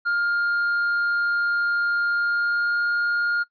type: tone with pitch glide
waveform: triangle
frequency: 1407 to 1416.8 Hz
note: F6 to F6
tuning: +12 to +24 cents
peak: -18 dBFS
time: 0.05-3.44 s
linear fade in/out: 20 ms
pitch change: +12 cents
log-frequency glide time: 2.12-2.82 s
effects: noise-tail reverb RT60 0.1 s tail -21 dB re dry + resampled to 11025 Hz